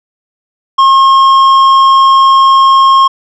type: tone with tanh clipping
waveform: triangle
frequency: 1076 Hz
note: C6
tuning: 48 cents sharp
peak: -4 dBFS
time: 0.78-3.08 s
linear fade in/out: 10 ms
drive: 12 dB
effects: none